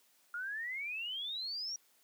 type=exponential sweep; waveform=sine; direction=up; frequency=1396.9 to 5750 Hz; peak=-37 dBFS; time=0.34-1.76 s; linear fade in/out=2 ms; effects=white hiss -69 dBFS RMS until 2.03 s + high-pass 200 Hz 12 dB/octave